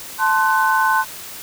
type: chord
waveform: sine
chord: F# diminished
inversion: first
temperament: equal with one note detuned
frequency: 880 / 1046.5 / 1505 Hz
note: A5 / C6 / F#6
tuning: 0 / 0 / +29 cents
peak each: -18 dBFS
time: 0.18-1.05 s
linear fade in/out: 50 ms
effects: white hiss -34 dBFS RMS until 1.42 s